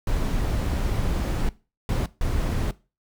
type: noise bursts at uneven times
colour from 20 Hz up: brown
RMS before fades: -24 dBFS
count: 3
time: 0.07-1.49 / 1.89-2.06 / 2.21-2.71 s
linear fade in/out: 2 ms
effects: noise-tail reverb RT60 0.3 s tail -19 dB re dry

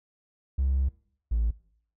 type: tone pair in turn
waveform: triangle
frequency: 67 / 55.75 Hz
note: C2 / A1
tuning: +42 / +23 cents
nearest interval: minor third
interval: 319 cents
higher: first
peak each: -19 dBFS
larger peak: neither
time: 0.58-0.89 / 1.31-1.51 s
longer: first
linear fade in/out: 10 ms
effects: noise-tail reverb RT60 0.6 s tail -23 dB re dry + tanh soft clip ceiling -18 dBFS

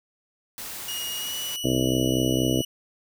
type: noise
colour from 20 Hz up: white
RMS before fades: -36 dBFS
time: 0.58-1.56 s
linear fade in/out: 0 ms
type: tone with pitch glide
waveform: sawtooth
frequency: 2873 to 2942 Hz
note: F7 to F#7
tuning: +48 to -11 cents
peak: -27 dBFS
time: 0.88-2.65 s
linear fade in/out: 5 ms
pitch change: +41 cents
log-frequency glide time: 1.17-1.33 s
type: harmonic tone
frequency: 64.2 Hz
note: C2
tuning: 32 cents flat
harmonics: 1 / 2 / 3 / 4 / 5 / 6 / 7 / 8 / 9 / 10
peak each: -36 / -27 / -36 / -26 / -26 / -32 / -32 / -34 / -34 / -35 dBFS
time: 1.64-2.62 s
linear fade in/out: 5 ms
effects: none

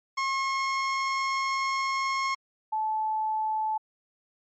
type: tone pair in turn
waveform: 30% pulse / sine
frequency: 1080 / 868.9 Hz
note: C#6 / A5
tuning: -45 / -22 cents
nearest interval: major third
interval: 377 cents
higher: first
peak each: -23 / -25 dBFS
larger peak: first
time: 0.17-2.35 / 2.72-3.78 s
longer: first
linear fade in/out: 10 ms
effects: MP3 32 kbps

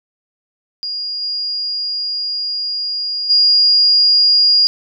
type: tone with level steps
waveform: sine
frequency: 4847 Hz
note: D#8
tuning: 46 cents flat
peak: -20 / -18 / -8 dBFS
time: 0.83-4.67 s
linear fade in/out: 0 ms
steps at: 1.21 / 3.29 s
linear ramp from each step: 20 ms
effects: none

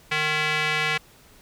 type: tone with band-pass filter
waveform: square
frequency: 153.5 Hz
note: D#3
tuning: 23 cents flat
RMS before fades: -24 dBFS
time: 0.11-0.98 s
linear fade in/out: 10 ms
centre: 2300 Hz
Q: 2.1
effects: pink hiss -53 dBFS RMS until 1.41 s

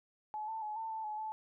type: tone with pitch steps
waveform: sine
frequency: 854 / 888 / 850 / 894 / 883 / 851 / 870 Hz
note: G#5 / A5 / G#5 / A5 / A5 / G#5 / A5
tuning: +48 / +16 / +40 / +27 / +6 / +42 / -20 cents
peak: -37 dBFS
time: 0.34-1.32 s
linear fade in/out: 0 ms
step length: 140 ms
effects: none

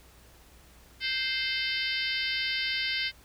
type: harmonic tone with a mistuned harmonic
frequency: 523.3 Hz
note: C5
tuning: in tune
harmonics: 3 / 4 / 5 / 6 / 7 / 8 / 9 / 10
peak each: -37 / -32 / -39 / -34 / -37 / -40 / -36 / -42 dBFS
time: 1-3.12 s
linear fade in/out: 50 ms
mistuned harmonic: 6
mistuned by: -40 cents
effects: added 60 Hz sine -57 dBFS peak until 3.24 s + pink hiss -57 dBFS RMS until 3.24 s

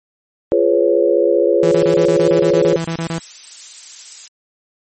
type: chord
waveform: sine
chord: C# dominant seventh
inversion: first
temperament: just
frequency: 346.5 / 415.8 / 498.9 / 554.4 Hz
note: E#4 / G#4 / B4 / C#5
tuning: -14 / +2 / +17 / 0 cents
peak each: -16 dBFS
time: 0.52-2.76 s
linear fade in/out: 0 ms
type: tone bursts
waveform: sawtooth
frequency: 165.4 Hz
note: E3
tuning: 6 cents sharp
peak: -15 dBFS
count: 14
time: 1.63-3.184 s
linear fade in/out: 2 ms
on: 85 ms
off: 28 ms
type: noise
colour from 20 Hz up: violet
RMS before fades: -26 dBFS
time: 1.71-4.28 s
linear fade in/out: 5 ms
effects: MP3 32 kbps

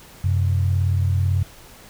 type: tone pair together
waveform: sine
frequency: 92.69 / 130.81 Hz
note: F#2 / C3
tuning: +4 / 0 cents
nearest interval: tritone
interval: 596 cents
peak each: -17 / -24 dBFS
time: 0.24-1.43 s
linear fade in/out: 5 ms
effects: pink hiss -45 dBFS RMS until 1.89 s

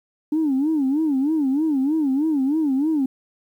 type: tone with vibrato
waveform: sine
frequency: 290 Hz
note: D4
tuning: 22 cents flat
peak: -16 dBFS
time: 0.32-3.06 s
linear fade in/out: 5 ms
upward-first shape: sine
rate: 3.2 Hz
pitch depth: 180 cents each way
effects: tanh soft clip ceiling -14 dBFS + 9-bit

